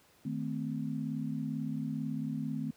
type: chord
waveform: sine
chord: A diminished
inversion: second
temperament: equal with one note detuned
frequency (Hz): 155.56 / 220 / 258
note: Eb3 / A3 / C4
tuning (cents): 0 / 0 / -24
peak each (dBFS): -37 / -37 / -37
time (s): 0.25-2.71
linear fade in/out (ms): 5
effects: pink hiss -64 dBFS RMS until 2.76 s + high-pass 80 Hz 12 dB/octave